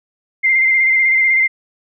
sine tone with vibrato, 2093 Hz, C7, in tune, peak -10 dBFS, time 0.43-1.48 s, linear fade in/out 20 ms, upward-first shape square, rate 16 Hz, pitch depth 22 cents each way, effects none

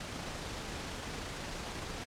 pink noise with amplitude modulation, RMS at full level -40 dBFS, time 0-2.04 s, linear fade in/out 5 ms, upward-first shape sine, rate 26.4 Hz, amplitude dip 25%, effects low-pass 7000 Hz 12 dB/octave + AAC 64 kbps

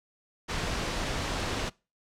pink noise, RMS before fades -31 dBFS, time 0.48-1.7 s, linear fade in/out 20 ms, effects noise-tail reverb RT60 0.3 s tail -24 dB re dry + low-pass 6000 Hz 12 dB/octave

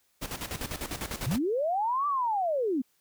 pink noise with tremolo, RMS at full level -34 dBFS, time 0.21-1.39 s, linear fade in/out 20 ms, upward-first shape square, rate 10 Hz, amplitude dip 70%
sine linear two-way sweep, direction up then down, 99.8 to 1182 to 235.5 Hz, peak -25 dBFS, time 1.26-2.82 s, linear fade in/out 10 ms, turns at 2.07 s
effects white hiss -70 dBFS RMS until 3 s

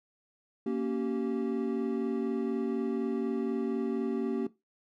triangle chord, G diminished, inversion first, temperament equal with one note detuned, 233.1 / 277.2 / 385.5 Hz, Bb3 / Db4 / G4, 0 / 0 / -29 cents, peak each -30 / -32 / -31 dBFS, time 0.66-4.47 s, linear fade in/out 5 ms, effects noise-tail reverb RT60 0.2 s tail -17 dB re dry

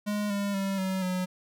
square tone with pitch steps, 207.7 / 201.3 / 195.14 / 189.15 / 183.34 Hz, G#3 / G3 / G3 / F#3 / F#3, 0 / +46 / -8 / +38 / -16 cents, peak -28 dBFS, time 0.06-1.26 s, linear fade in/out 20 ms, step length 240 ms, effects none

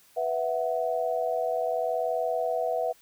sine chord, B suspended fourth, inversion none, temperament equal, 493.9 / 659.3 / 740 Hz, B4 / E5 / F#5, 0 / 0 / 0 cents, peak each -30 / -28 / -31 dBFS, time 0.16-2.93 s, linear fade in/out 20 ms, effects white hiss -59 dBFS RMS until 3.01 s

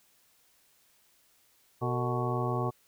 harmonic tone with a mistuned harmonic, 123.47 Hz, B2, in tune, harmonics 1 / 2 / 3 / 4 / 5 / 6 / 7 / 8 / 9, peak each -31 / -38 / -35 / -38 / -40 / -38 / -40 / -47 / -36 dBFS, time 1.81-2.71 s, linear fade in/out 20 ms, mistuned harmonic 4, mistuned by -130 cents, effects white hiss -66 dBFS RMS until 2.87 s

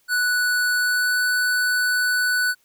square tone with pitch glide, 1480 to 1489.4 Hz, F#6 to F#6, 0 to +11 cents, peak -19 dBFS, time 0.08-2.55 s, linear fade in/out 50 ms, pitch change +11 cents, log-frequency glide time 0.76-1.2 s, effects white hiss -63 dBFS RMS until 2.64 s

